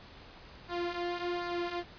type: tone with flanger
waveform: sawtooth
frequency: 349.7 Hz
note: F4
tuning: 2 cents sharp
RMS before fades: -35 dBFS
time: 0.68-1.84 s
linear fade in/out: 50 ms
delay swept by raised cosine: 0.31 to 3.71 ms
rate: 1.3 Hz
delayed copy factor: -0.65
effects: pink hiss -52 dBFS RMS until 1.98 s + resampled to 11025 Hz